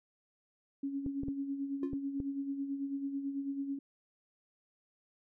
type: tone with tremolo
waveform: sine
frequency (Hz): 277.2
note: C#4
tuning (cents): 0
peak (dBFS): -32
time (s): 0.83-3.79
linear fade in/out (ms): 5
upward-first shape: sine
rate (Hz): 9.1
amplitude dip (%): 55
type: clicks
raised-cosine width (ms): 3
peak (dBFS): -27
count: 5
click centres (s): 1.063 / 1.234 / 1.284 / 1.933 / 2.202
type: tone with exponential decay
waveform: triangle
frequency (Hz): 350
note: F4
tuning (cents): +4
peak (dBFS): -30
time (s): 1.83-1.99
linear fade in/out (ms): 2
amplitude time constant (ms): 33
effects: none